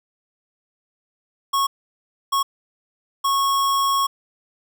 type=tone bursts at uneven times; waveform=square; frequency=1100 Hz; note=C#6; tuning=14 cents flat; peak=-18 dBFS; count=3; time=1.53-1.67 / 2.32-2.43 / 3.24-4.07 s; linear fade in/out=10 ms; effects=none